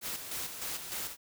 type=noise with tremolo; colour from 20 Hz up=white; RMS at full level=-37 dBFS; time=0.01-1.17 s; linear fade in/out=50 ms; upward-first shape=square; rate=3.3 Hz; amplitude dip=50%; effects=none